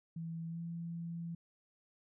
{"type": "tone with pitch glide", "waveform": "sine", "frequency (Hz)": [164.9, 168.46], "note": ["E3", "E3"], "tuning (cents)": [1, 38], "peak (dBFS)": -39, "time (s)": [0.16, 1.35], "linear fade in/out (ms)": 5, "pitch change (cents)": 37, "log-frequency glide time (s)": [0.48, 0.6], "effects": []}